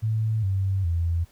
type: tone with pitch steps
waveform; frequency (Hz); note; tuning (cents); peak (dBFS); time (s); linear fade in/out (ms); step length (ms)
sine; 110 / 96.32 / 84.33; A2 / G2 / E2; 0 / -30 / +40; -21; 0.02-1.25; 20; 410
effects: pink hiss -59 dBFS RMS until 1.31 s